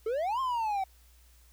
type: exponential two-way sweep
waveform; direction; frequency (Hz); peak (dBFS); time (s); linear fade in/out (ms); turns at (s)
triangle; up then down; 422.4 to 1075 to 752; -26; 0.06-0.84; 5; 0.4
effects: added 60 Hz sine -57 dBFS peak until 1.52 s + white hiss -64 dBFS RMS until 1.52 s